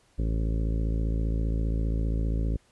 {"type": "harmonic tone", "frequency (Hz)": 55.1, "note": "A1", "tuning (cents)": 3, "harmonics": [1, 2, 3, 4, 5, 6, 7, 8, 9, 10], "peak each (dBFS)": [-25, -33, -35, -41, -38, -46, -44, -46, -49, -49], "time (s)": [0.18, 2.57], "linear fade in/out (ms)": 10, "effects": ["pink hiss -64 dBFS RMS until 2.71 s", "resampled to 24000 Hz"]}